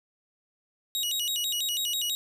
sawtooth tone with vibrato, 3322 Hz, G#7, in tune, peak -24 dBFS, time 0.95-2.15 s, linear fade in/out 0 ms, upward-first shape square, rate 6.1 Hz, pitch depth 230 cents each way, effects none

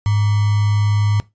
sine tone with sample-and-hold, 103.83 Hz, G#2, in tune, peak -13 dBFS, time 0.06-1.2 s, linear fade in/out 0 ms, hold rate 1050 Hz, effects noise-tail reverb RT60 0.2 s tail -19 dB re dry + resampled to 16000 Hz

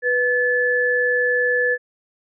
sine tone pair together, 493.4 / 1730.6 Hz, B4 / A6, -2 / -29 cents, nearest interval octave + minor seventh, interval 2173 cents, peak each -20 / -18 dBFS, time 0.02-1.78 s, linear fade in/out 50 ms, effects none

